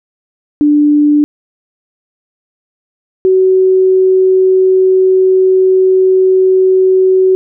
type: tone pair in turn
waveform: sine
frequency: 295.1 / 375.6 Hz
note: D4 / F#4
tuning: +8 / +26 cents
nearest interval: major third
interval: 418 cents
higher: second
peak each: -5 dBFS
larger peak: neither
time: 0.61-1.24 / 3.25-7.35 s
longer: second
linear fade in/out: 0 ms
effects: none